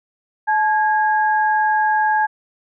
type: tone pair together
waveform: sine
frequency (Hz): 860 / 1638.5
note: A5 / G#6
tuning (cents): -40 / -24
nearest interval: major seventh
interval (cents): 1116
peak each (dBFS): -15 / -20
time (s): 0.47-2.27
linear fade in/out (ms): 20
effects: none

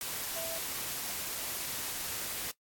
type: tone in noise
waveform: sine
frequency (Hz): 659.3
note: E5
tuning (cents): 0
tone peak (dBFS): -38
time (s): 0.36-0.58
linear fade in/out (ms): 2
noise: white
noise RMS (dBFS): -37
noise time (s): 0.01-2.51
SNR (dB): -4
effects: noise-tail reverb RT60 0.1 s tail -19 dB re dry + AAC 64 kbps

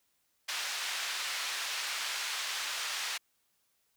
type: band-pass noise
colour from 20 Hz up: white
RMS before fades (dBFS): -36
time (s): 0.48-3.18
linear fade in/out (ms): 10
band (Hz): 1100 to 4700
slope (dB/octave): 12
effects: white hiss -75 dBFS RMS until 3.96 s

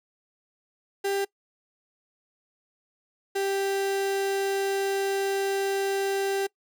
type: tone pair in turn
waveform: 35% pulse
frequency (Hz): 395.7 / 392.5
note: G4 / G4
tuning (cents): +16 / +2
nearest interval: unison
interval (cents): 14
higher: first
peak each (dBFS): -23 / -23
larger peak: neither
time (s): 1.04-1.25 / 3.35-6.47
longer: second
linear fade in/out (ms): 10
effects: noise-tail reverb RT60 0.1 s tail -23 dB re dry

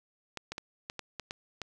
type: clicks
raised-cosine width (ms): 0.2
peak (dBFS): -20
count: 8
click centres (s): 0.373 / 0.52 / 0.581 / 0.899 / 0.993 / 1.197 / 1.309 / 1.617
effects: none

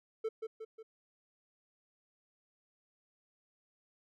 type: tone with echo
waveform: triangle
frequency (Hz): 442.8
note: A4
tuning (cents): +11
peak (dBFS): -30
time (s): 0.24-0.29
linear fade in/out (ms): 10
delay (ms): 180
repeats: 3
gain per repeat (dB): -5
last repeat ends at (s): 0.83
effects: none

